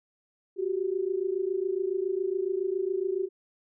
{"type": "tone pair together", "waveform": "sine", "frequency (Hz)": [364.8, 392], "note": ["F#4", "G4"], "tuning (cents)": [-24, 0], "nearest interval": "minor second", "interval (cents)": 124, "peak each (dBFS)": [-29, -29], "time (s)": [0.56, 3.29], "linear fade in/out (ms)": 50, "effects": []}